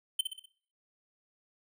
square tone with echo, 3087 Hz, G7, 27 cents flat, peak -25 dBFS, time 0.19-0.21 s, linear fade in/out 5 ms, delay 62 ms, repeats 4, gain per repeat -6 dB, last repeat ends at 0.458 s, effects noise-tail reverb RT60 0.5 s tail -19 dB re dry

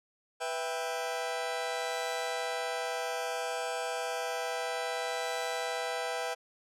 sawtooth chord, E minor, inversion second, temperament just, 494.4 / 659.3 / 791.1 Hz, B4 / E5 / G5, +2 / 0 / +16 cents, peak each -33 dBFS, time 0.4-6.35 s, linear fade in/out 20 ms, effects low-pass 10000 Hz 12 dB/octave

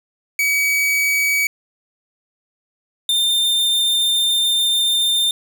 45% pulse tone pair in turn, 2272 / 3607 Hz, C#7 / A7, +42 / +42 cents, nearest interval minor sixth, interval 800 cents, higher second, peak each -15 dBFS, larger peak neither, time 0.39-1.47 / 3.09-5.31 s, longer second, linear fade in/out 2 ms, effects none

